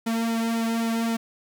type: tone with flanger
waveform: sawtooth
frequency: 228.4 Hz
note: A#3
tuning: 35 cents flat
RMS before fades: -25 dBFS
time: 0.06-1.17 s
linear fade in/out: 10 ms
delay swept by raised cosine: 1.8 to 2.63 ms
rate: 3.8 Hz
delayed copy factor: -0.95
effects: 10-bit